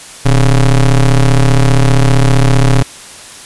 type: ring-modulated tone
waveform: square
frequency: 70.2 Hz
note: C#2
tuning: 22 cents sharp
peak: -3 dBFS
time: 0.25-2.83 s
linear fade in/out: 10 ms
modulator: 52.6 Hz
effects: white hiss -32 dBFS RMS until 3.45 s + resampled to 24000 Hz